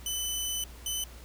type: tone pair in turn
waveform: 15% pulse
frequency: 3010 / 3022 Hz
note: F#7 / F#7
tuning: +29 / +36 cents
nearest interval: unison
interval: 7 cents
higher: second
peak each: -23 dBFS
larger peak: neither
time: 0.06-0.64 / 0.86-1.04 s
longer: first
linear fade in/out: 2 ms
effects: added 60 Hz sine -46 dBFS peak until 1.24 s + pink hiss -52 dBFS RMS until 1.24 s